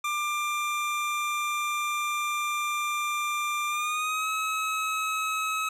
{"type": "tone with pitch glide", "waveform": "25% pulse", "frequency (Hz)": [1190, 1282.8], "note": ["D6", "E6"], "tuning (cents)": [22, -48], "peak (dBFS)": -23, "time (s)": [0.04, 5.69], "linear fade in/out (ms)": 5, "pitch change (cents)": 130, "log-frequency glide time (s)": [3.68, 4.29], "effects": ["low-pass 12000 Hz 12 dB/octave"]}